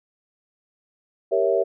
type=chord; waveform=sine; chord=G diminished seventh; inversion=none; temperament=equal; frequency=392 / 466.2 / 554.4 / 659.3 Hz; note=G4 / Bb4 / Db5 / Fb5; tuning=0 / 0 / 0 / 0 cents; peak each=-23 dBFS; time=1.31-1.64 s; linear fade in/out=20 ms; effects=none